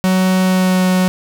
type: tone with pitch glide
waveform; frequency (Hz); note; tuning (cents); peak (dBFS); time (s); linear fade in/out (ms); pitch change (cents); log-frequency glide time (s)
45% pulse; 186.4 to 184.47; F#3 to F#3; +13 to -5; -11; 0.04-1.08; 0; -18; 0.41-0.84
effects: none